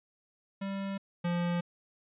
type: tone pair in turn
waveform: square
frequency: 196 / 173.87 Hz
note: G3 / F3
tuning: 0 / -7 cents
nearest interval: major second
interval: 207 cents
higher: first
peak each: -34 / -29 dBFS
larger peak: second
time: 0.61-0.98 / 1.24-1.61 s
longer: neither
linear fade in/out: 10 ms
effects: resampled to 8000 Hz